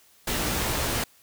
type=noise with comb filter; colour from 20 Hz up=pink; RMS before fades=-27 dBFS; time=0.27-1.04 s; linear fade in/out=5 ms; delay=17 ms; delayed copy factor=+0.55; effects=white hiss -58 dBFS RMS until 1.22 s